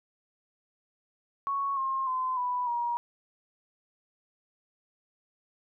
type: tone with pitch steps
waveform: sine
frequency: 1108.7 / 1067.2 / 1027.3 / 988.9 / 951.9 Hz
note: C#6 / C6 / C6 / B5 / A#5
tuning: 0 / +34 / -32 / +2 / +36 cents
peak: -27 dBFS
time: 1.47-2.97 s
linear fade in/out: 0 ms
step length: 300 ms
effects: none